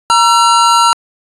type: tone pair together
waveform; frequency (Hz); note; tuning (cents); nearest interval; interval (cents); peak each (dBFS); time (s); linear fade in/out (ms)
square; 940.7 / 1350; A#5 / E6; +15 / +41; tritone; 626; -10; 0.1-0.93; 0
effects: resampled to 22050 Hz